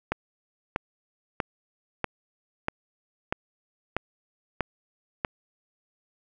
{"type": "click train", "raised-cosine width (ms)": 0.5, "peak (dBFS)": -10, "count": 9, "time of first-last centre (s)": [0.12, 5.248], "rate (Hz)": 1.56, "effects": []}